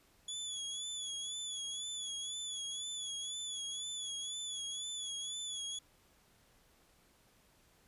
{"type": "tone with vibrato", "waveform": "25% pulse", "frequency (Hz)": 3402, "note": "G#7", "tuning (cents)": 41, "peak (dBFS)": -35, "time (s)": [0.28, 5.79], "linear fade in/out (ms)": 5, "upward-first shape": "sine", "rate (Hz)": 2, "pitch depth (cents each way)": 59, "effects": ["pink hiss -68 dBFS RMS until 7.87 s", "resampled to 32000 Hz"]}